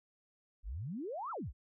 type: exponential two-way sweep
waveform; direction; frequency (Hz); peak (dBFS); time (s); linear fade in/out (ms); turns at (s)
sine; up then down; 41.2 to 1396.9 to 41.2; -38; 0.63-1.53; 50; 1.31
effects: none